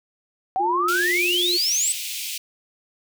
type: exponential sweep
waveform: sine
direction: up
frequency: 740 to 8240 Hz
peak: -19 dBFS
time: 0.56-1.92 s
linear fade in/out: 0 ms
type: tone with tremolo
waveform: sine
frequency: 353.8 Hz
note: F4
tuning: 23 cents sharp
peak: -24 dBFS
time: 0.59-1.58 s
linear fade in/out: 20 ms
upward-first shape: triangle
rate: 20 Hz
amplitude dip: 35%
type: high-pass noise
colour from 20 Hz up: pink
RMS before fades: -30 dBFS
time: 0.88-2.38 s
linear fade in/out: 5 ms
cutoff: 2400 Hz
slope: 48 dB/octave
effects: none